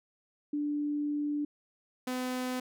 sine / sawtooth tone pair in turn, 293.7 / 253.3 Hz, D4 / B3, 0 / +44 cents, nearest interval minor third, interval 256 cents, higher first, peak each -29 / -28 dBFS, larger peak second, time 0.53-1.45 / 2.07-2.6 s, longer first, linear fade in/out 5 ms, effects none

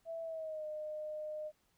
sine tone with pitch glide, 659.3 to 611.6 Hz, E5 to D#5, 0 to -30 cents, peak -39 dBFS, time 0.05-1.52 s, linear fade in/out 50 ms, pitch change -130 cents, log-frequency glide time 0.22-0.66 s, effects pink hiss -75 dBFS RMS until 1.77 s

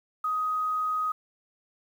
sine tone with quantisation, 1254 Hz, D#6, 13 cents sharp, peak -25 dBFS, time 0.24-1.12 s, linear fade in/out 5 ms, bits 9, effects none

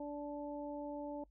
harmonic tone, 291.1 Hz, D4, 15 cents flat, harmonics 1 / 2 / 3, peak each -43 / -44 / -49 dBFS, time 0-1.24 s, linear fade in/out 5 ms, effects noise-tail reverb RT60 0.1 s tail -22 dB re dry + added 50 Hz sine -64 dBFS peak until 1.3 s

